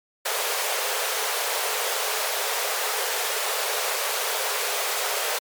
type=high-pass noise; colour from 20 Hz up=pink; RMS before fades=-26 dBFS; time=0.25-5.39 s; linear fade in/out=10 ms; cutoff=410 Hz; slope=96 dB/octave; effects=MP3 96 kbps